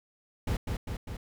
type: noise with echo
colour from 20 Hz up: brown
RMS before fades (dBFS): -29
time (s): 0.47-0.57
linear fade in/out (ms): 5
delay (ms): 200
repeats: 3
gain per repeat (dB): -3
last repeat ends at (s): 1.17
effects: none